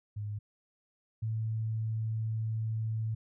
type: tone pair in turn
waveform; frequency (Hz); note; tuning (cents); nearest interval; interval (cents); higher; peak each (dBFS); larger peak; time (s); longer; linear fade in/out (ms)
sine; 104.3 / 110.8; G#2 / A2; +8 / +13; minor second; 105; second; -34 / -30; second; 0.16-0.39 / 1.22-3.15; second; 10
effects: none